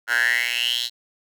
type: tone with high-pass filter sweep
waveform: 10% pulse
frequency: 120.1 Hz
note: B2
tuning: 48 cents flat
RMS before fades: -22 dBFS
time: 0.07-0.9 s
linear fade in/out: 50 ms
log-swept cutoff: 1400 to 3900 Hz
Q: 7.5
effects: none